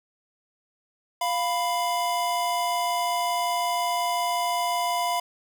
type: tone pair together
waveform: square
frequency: 698.5 / 991 Hz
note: F5 / B5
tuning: 0 / +6 cents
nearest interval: tritone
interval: 606 cents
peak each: -27 dBFS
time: 1.21-5.2 s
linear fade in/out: 5 ms
effects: none